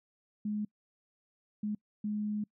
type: tone bursts at uneven times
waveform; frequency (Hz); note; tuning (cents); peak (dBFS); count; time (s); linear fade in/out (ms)
sine; 210; G#3; +19; -31; 3; 0.45-0.65 / 1.63-1.75 / 2.04-2.44; 5
effects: noise-tail reverb RT60 0.1 s tail -26 dB re dry